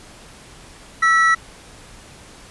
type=tone pair together; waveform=triangle; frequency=1318.5 / 1934.8 Hz; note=E6 / B6; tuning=0 / -36 cents; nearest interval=perfect fifth; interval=664 cents; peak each=-13 dBFS; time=1.02-1.35 s; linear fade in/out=10 ms; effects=pink hiss -43 dBFS RMS until 2.5 s + resampled to 24000 Hz